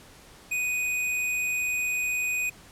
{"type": "tone", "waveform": "square", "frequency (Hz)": 2489, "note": "D#7", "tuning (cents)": 0, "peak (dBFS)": -26, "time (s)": [0.51, 2.5], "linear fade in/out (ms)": 10, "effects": ["pink hiss -51 dBFS RMS until 2.71 s", "low-pass 12000 Hz 12 dB/octave"]}